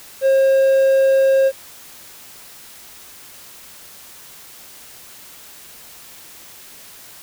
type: tone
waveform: triangle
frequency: 537 Hz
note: C5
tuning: 45 cents sharp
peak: -9 dBFS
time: 0.21-1.52 s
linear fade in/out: 50 ms
effects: white hiss -41 dBFS RMS until 7.22 s